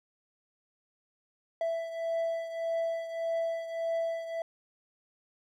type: beating tone pair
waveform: triangle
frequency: 662 / 663.7 Hz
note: E5 / E5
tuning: +7 / +12 cents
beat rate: 1.7 Hz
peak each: -29 / -35 dBFS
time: 1.61-4.42 s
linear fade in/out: 2 ms
effects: none